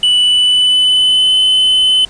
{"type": "tone with pitch glide", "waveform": "triangle", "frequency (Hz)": [2967, 3033], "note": ["F#7", "F#7"], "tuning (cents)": [4, 42], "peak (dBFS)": -6, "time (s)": [0.03, 2.05], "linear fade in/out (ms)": 2, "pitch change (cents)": 38, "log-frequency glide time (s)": [0.19, 1.35], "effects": ["pink hiss -39 dBFS RMS until 2.09 s", "resampled to 22050 Hz"]}